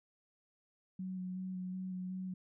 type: tone with vibrato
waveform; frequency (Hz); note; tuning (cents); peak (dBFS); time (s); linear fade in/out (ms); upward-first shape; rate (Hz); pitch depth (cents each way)
sine; 185; F#3; 0; -38; 0.99-2.34; 5; square; 2.7; 14
effects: none